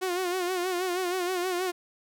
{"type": "tone with vibrato", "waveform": "sawtooth", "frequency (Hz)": 362.6, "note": "F#4", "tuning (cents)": -35, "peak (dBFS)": -23, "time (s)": [0.01, 1.72], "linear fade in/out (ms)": 20, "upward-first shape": "sine", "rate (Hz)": 6.3, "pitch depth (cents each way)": 68, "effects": []}